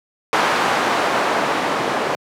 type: noise with low-pass filter sweep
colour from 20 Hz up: blue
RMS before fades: -19 dBFS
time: 0.33-2.15 s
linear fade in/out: 0 ms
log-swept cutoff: 1100 to 730 Hz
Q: 0.78
effects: high-pass 150 Hz 12 dB/octave